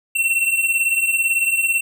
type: beating tone pair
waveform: square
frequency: 2697 / 2715 Hz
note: E7 / F7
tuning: +39 / -50 cents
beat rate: 18 Hz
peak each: -23 / -18 dBFS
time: 0.15-1.81 s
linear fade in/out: 10 ms
effects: none